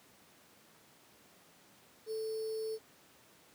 sine tone with sample-and-hold, 440 Hz, A4, in tune, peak -35 dBFS, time 2.06-2.79 s, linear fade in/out 50 ms, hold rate 4900 Hz, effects pink hiss -62 dBFS RMS until 3.54 s + high-pass 150 Hz 12 dB/octave

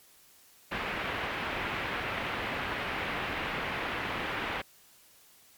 white low-pass noise, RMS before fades -34 dBFS, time 0.71-4.62 s, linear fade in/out 10 ms, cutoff 2600 Hz, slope 24 dB/octave, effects white hiss -59 dBFS RMS until 5.57 s + MP3 96 kbps

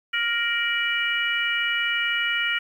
harmonic tone with a mistuned harmonic, 468.1 Hz, A#4, 7 cents sharp, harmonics 3 / 4 / 5 / 6, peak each -27 / -27 / -27 / -27 dBFS, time 0.13-2.59 s, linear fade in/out 10 ms, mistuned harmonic 6, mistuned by +70 cents, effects 9-bit

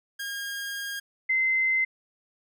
sawtooth / sine tone pair in turn, 1622 / 2066 Hz, G#6 / C7, -41 / -22 cents, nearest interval major third, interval 419 cents, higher second, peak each -28 / -21 dBFS, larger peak second, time 0.19-1 / 1.29-1.85 s, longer first, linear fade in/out 10 ms, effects none

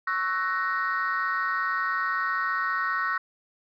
sine chord, F# dominant seventh, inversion second, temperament equal with one note detuned, 1108.7 / 1318.5 / 1493.7 / 1864.7 Hz, C#6 / E6 / F#6 / A#6, 0 / 0 / +16 / 0 cents, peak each -29 dBFS, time 0.07-3.18 s, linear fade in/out 5 ms, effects tanh soft clip ceiling -18 dBFS

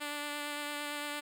5% pulse tone with vibrato, 293 Hz, D4, 4 cents flat, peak -25 dBFS, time 0-1.21 s, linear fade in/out 20 ms, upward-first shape sine, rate 8.8 Hz, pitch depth 12 cents each way, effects none

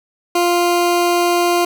20% pulse tone, 349.2 Hz, F4, in tune, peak -8 dBFS, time 0.35-1.65 s, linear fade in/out 5 ms, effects none

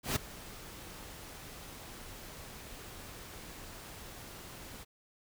pink noise with ADSR envelope, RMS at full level -30 dBFS, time 0.03-4.85 s, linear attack 130 ms, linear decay 9 ms, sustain -18 dB, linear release 26 ms, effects none

